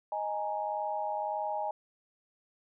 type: chord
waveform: sine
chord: D# suspended fourth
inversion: none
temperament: equal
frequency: 622.3 / 830.6 / 932.3 Hz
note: D#5 / G#5 / A#5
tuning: 0 / 0 / 0 cents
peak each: -36 / -33 / -39 dBFS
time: 0.12-1.71 s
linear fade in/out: 2 ms
effects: none